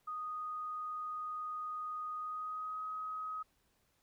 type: tone with pitch glide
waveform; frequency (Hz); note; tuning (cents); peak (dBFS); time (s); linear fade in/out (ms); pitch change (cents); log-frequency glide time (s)
sine; 1241 to 1264.2; D#6 to D#6; -5 to +27; -38; 0.07-3.43; 10; +32; 2.18-2.83
effects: pink hiss -75 dBFS RMS until 4.02 s